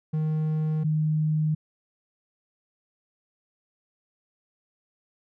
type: tone pair in turn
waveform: triangle / sine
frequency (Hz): 155.56 / 154.57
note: D#3 / D#3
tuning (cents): 0 / -11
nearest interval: unison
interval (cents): 11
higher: first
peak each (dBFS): -21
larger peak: neither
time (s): 0.13-0.84 / 0.84-1.55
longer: neither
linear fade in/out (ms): 10
effects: none